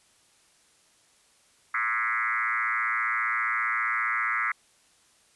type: tone with frequency modulation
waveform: sine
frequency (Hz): 1661.2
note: G#6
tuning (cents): 0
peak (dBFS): -24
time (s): 1.74-4.52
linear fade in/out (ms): 5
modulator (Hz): 115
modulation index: 4.3
effects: white hiss -62 dBFS RMS until 5.35 s + resampled to 24000 Hz